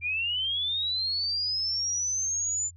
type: linear sweep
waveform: sine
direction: up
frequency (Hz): 2358 to 7140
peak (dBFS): -26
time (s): 0.01-2.71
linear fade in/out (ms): 50
effects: added 86 Hz sine -48 dBFS peak until 2.76 s